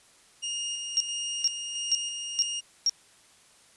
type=tone with tremolo; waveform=25% pulse; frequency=2841 Hz; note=F7; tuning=29 cents sharp; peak=-26 dBFS; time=0.42-2.61 s; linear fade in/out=20 ms; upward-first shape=square; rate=1.5 Hz; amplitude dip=30%
type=tone bursts; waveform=sine; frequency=5588 Hz; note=F8; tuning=in tune; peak=-20 dBFS; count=5; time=0.97-2.895 s; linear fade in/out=0 ms; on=33 ms; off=440 ms
effects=white hiss -58 dBFS RMS until 3.76 s + resampled to 24000 Hz